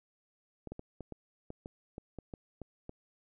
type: clicks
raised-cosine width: 2 ms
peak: -29 dBFS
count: 12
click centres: 0.673 / 0.72 / 0.794 / 1.007 / 1.123 / 1.504 / 1.659 / 1.981 / 2.187 / 2.338 / 2.617 / 2.894 s
effects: none